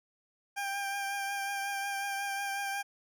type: tone with vibrato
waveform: 20% pulse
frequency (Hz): 795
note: G5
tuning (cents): +24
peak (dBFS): -28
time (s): 0.56-2.83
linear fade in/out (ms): 20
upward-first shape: triangle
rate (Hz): 5.5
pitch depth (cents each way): 24
effects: none